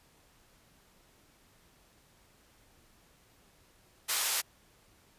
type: band-pass noise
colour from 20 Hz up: white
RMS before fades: -31 dBFS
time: 4.08-4.42 s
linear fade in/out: 20 ms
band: 750 to 13000 Hz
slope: 12 dB/octave
effects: pink hiss -64 dBFS RMS until 5.18 s + resampled to 32000 Hz